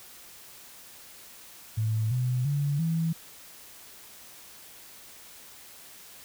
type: tone with pitch steps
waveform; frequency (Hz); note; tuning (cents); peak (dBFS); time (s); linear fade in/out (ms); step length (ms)
sine; 110 / 125.63 / 143.48 / 163.86; A2 / B2 / D3 / E3; 0 / +30 / -40 / -10; -24; 1.77-3.13; 10; 340
effects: white hiss -49 dBFS RMS until 6.24 s